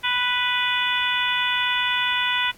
harmonic tone, 493.9 Hz, B4, in tune, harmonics 2 / 3 / 4 / 5 / 6 / 7, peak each -27 / -27 / -27 / -27 / -27 / -27 dBFS, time 0.03-2.52 s, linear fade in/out 20 ms, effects pink hiss -51 dBFS RMS until 2.57 s + AAC 64 kbps

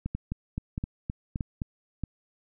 two click trains, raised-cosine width 5 ms, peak -18 / -18 dBFS, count 7 / 4, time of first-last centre 0.06-1.618 / 0.15-2.037 s, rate 3.85 / 1.59 Hz, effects none

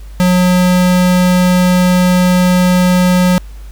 square tone, 181 Hz, F#3, 38 cents flat, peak -8 dBFS, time 0.2-3.38 s, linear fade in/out 0 ms, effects added 50 Hz sine -27 dBFS peak until 3.71 s + pink hiss -45 dBFS RMS until 3.71 s

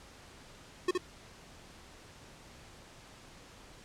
square tone with echo, 363 Hz, F#4, 33 cents flat, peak -26 dBFS, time 0.88-0.91 s, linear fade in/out 5 ms, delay 68 ms, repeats 1, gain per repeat -3 dB, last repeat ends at 0.978 s, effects pink hiss -54 dBFS RMS until 3.84 s + low-pass 8000 Hz 12 dB/octave

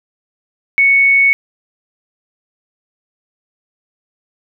sine tone, 2217 Hz, C#7, in tune, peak -7 dBFS, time 0.78-1.33 s, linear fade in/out 0 ms, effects none

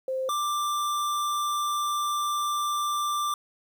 sine / square tone pair in turn, 523.3 / 1180.9 Hz, C5 / D6, 0 / +9 cents, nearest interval octave + major second, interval 1409 cents, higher second, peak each -26 dBFS, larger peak neither, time 0.08-0.29 / 0.29-3.34 s, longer second, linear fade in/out 2 ms, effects 10-bit

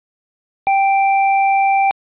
square tone, 784 Hz, G5, in tune, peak -12 dBFS, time 0.67-1.91 s, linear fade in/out 0 ms, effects resampled to 8000 Hz + 9-bit

